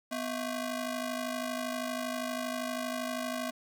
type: ring-modulated tone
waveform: sawtooth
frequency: 446.6 Hz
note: A4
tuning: 26 cents sharp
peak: -26 dBFS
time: 0.11-3.51 s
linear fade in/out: 10 ms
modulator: 197 Hz
effects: none